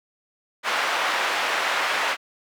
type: band-pass noise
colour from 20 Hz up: white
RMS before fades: -24 dBFS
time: 0.63-2.17 s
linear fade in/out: 50 ms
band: 660 to 2000 Hz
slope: 12 dB/octave
effects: none